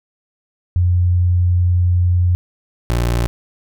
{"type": "tone pair in turn", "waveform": ["sine", "25% pulse"], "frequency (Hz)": [88.9, 59.13], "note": ["F2", "A#1"], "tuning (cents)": [31, 25], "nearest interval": "perfect fifth", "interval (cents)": 706, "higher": "first", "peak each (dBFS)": -11, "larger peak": "neither", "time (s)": [[0.76, 2.35], [2.9, 3.27]], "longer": "first", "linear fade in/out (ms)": 0, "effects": []}